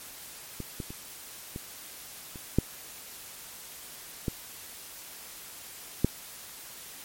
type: clicks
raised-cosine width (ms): 3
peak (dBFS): -22 / -21 / -27 / -23 / -29 / -8 / -15 / -8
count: 8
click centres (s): 0.603 / 0.802 / 0.905 / 1.561 / 2.358 / 2.586 / 4.282 / 6.046
effects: white hiss -45 dBFS RMS until 7.04 s + MP3 64 kbps